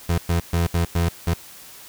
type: tone bursts at uneven times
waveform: 30% pulse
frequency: 85 Hz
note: F2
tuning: 46 cents flat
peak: -15 dBFS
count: 6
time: 0.09-0.18 / 0.29-0.4 / 0.53-0.67 / 0.74-0.85 / 0.95-1.09 / 1.27-1.34 s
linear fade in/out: 5 ms
effects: white hiss -43 dBFS RMS until 1.88 s